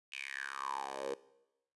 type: tone with high-pass filter sweep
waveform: 10% pulse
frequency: 68 Hz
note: C#2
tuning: 33 cents flat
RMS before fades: -41 dBFS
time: 0.12-1.14 s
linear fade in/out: 5 ms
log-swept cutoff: 2700 to 470 Hz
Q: 7.7
effects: noise-tail reverb RT60 0.9 s tail -20 dB re dry + resampled to 24000 Hz